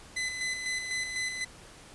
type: tone with tremolo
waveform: sawtooth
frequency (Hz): 2018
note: B6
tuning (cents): +37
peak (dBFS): -26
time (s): 0.16-1.45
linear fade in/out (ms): 10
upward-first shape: square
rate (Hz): 4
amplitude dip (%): 45
effects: pink hiss -51 dBFS RMS until 1.94 s + resampled to 24000 Hz